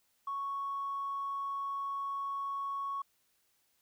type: tone with tanh clipping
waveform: triangle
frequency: 1108.7 Hz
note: C#6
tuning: in tune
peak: -34 dBFS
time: 0.27-3.02 s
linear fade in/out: 5 ms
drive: 4 dB
effects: white hiss -74 dBFS RMS until 3.81 s